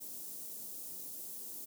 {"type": "band-stop noise", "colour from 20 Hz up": "white", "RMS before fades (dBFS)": -45, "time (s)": [0, 1.66], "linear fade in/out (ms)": 20, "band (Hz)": [380, 8600], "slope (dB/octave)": 12, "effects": ["high-pass 200 Hz 12 dB/octave"]}